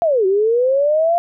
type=linear two-way sweep; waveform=sine; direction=down then up; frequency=698.5 to 370 to 698.5 Hz; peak=-12 dBFS; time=0.02-1.18 s; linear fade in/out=0 ms; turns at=0.26 s; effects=none